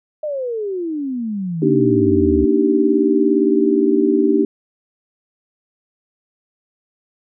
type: exponential sweep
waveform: sine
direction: down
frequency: 622.3 to 69.3 Hz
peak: -20 dBFS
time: 0.23-2.45 s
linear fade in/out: 5 ms
type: chord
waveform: sine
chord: Eb major seventh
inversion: second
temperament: just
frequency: 233.3 / 291.7 / 311.1 / 388.9 Hz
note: Bb3 / D4 / Eb4 / G4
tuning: +2 / -12 / 0 / -14 cents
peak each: -20 / -17 / -18 / -16 dBFS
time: 1.62-4.45 s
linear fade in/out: 5 ms
effects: none